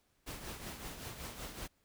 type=noise with tremolo; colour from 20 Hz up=pink; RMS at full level=-43 dBFS; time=0.26-1.68 s; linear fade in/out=20 ms; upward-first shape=triangle; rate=5.3 Hz; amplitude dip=60%; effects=pink hiss -75 dBFS RMS until 1.84 s